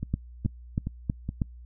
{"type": "two click trains", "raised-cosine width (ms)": 5, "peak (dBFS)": [-18, -13], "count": [4, 5], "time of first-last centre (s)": [[0.03, 1.291], [0.14, 1.418]], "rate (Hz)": [2.38, 3.13], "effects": ["noise-tail reverb RT60 0.1 s tail -25 dB re dry", "added 60 Hz sine -43 dBFS peak until 1.65 s"]}